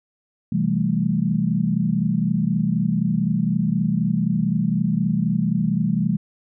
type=chord; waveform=sine; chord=A minor seventh; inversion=first; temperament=equal with one note detuned; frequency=128.05 / 164.81 / 196 / 220 Hz; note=C3 / E3 / G3 / A3; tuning=-37 / 0 / 0 / 0 cents; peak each=-27 / -22 / -22 / -24 dBFS; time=0.52-6.17 s; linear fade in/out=5 ms; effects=none